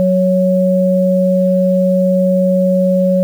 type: tone pair together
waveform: sine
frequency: 185.01 / 554.4 Hz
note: F#3 / C#5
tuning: 0 / 0 cents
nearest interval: octave + perfect fifth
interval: 1900 cents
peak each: -12 dBFS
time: 0-3.23 s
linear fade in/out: 0 ms
effects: 7-bit